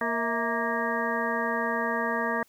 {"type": "harmonic tone with a mistuned harmonic", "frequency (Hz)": 233.1, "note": "A#3", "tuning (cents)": 0, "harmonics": [1, 2, 3, 4, 5, 7, 8], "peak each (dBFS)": [-33, -33, -33, -33, -33, -33, -33], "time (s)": [0.01, 2.43], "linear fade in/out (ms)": 2, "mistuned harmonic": 3, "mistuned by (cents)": -110, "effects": ["white hiss -63 dBFS RMS until 2.48 s"]}